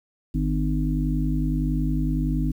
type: harmonic tone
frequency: 50.8 Hz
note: G#1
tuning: 38 cents flat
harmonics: 1 / 3 / 5 / 6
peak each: -24 / -26 / -27 / -30 dBFS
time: 0.34-2.52 s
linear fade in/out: 10 ms
effects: 9-bit